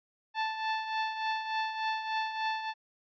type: tone with tremolo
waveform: sawtooth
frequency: 879 Hz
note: A5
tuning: 2 cents flat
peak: -24 dBFS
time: 0.34-2.74 s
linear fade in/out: 50 ms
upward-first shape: triangle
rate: 3.4 Hz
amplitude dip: 65%
effects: resampled to 11025 Hz